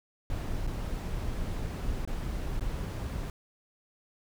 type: noise with dropouts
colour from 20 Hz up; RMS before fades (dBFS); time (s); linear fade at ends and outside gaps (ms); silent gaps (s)
brown; -33; 0.3-3.3; 1; 0.668-0.674 / 2.051-2.075 / 2.596-2.608
effects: none